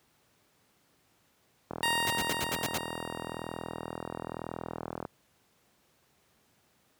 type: click train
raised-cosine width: 1 ms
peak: -21 dBFS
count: 138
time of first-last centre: 1.71-5.051 s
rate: 41 Hz
type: tone with exponential decay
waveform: 15% pulse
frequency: 932.3 Hz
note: A#5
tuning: in tune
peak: -19 dBFS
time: 1.83-4.78 s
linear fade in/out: 0 ms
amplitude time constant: 640 ms
type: noise bursts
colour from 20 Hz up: pink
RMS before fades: -31 dBFS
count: 7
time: 2.07-2.776 s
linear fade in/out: 0 ms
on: 34 ms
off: 78 ms
effects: pink hiss -68 dBFS RMS until 6.99 s + high-pass 100 Hz 12 dB/octave